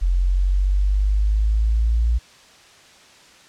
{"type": "exponential sweep", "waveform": "sine", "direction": "up", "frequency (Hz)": [43.85, 58.27], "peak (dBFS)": -15, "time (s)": [0.01, 2.19], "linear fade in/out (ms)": 20, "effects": ["white hiss -48 dBFS RMS until 3.48 s", "low-pass 6000 Hz 12 dB/octave"]}